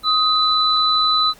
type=tone pair together; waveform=sine; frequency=1256 / 3988 Hz; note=D#6 / B7; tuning=+16 / +16 cents; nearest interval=octave + minor sixth; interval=2000 cents; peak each=-17 / -16 dBFS; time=0.03-1.34 s; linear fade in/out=50 ms; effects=pink hiss -47 dBFS RMS until 1.39 s + Opus 32 kbps